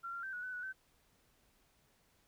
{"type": "tone with pitch steps", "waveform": "sine", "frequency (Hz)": [1371, 1383, 1555, 1464, 1505, 1471, 1537], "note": ["F6", "F6", "G6", "F#6", "F#6", "F#6", "G6"], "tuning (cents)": [-32, -17, -14, -19, 29, -11, -35], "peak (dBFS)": -40, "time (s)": [0.03, 0.73], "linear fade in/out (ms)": 20, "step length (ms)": 100, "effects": ["pink hiss -72 dBFS RMS until 2.27 s"]}